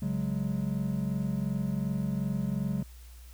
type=chord; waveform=triangle; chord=C# suspended fourth; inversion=none; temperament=equal; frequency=138.59 / 185 / 207.7 Hz; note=C#3 / F#3 / G#3; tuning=0 / 0 / 0 cents; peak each=-31 / -30 / -31 dBFS; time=0.02-2.83 s; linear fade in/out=5 ms; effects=added 60 Hz sine -46 dBFS peak until 3.33 s + white hiss -58 dBFS RMS until 3.33 s